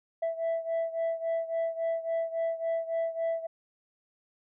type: beating tone pair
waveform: sine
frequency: 659.3 / 662.9 Hz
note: E5 / E5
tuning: 0 / +10 cents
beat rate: 3.6 Hz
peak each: -28 / -31 dBFS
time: 0.22-3.47 s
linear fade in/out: 10 ms
effects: tanh soft clip ceiling -25 dBFS